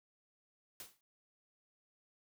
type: noise with exponential decay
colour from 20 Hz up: white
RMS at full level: -45 dBFS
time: 0.8-1.01 s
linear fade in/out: 1 ms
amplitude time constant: 44 ms
effects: none